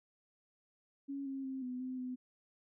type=tone with pitch steps; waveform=sine; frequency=277.6 / 270.1 / 264.8 / 250.9 / 256.8 / 252.7 Hz; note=C#4 / C#4 / C4 / B3 / C4 / B3; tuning=+3 / -45 / +21 / +28 / -32 / +40 cents; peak=-38 dBFS; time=1.08-2.16 s; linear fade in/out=20 ms; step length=180 ms; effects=none